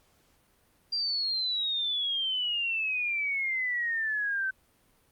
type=exponential sweep; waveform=sine; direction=down; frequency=4775 to 1530 Hz; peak=-27 dBFS; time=0.92-4.51 s; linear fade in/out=10 ms; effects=pink hiss -66 dBFS RMS until 5.11 s + Opus 48 kbps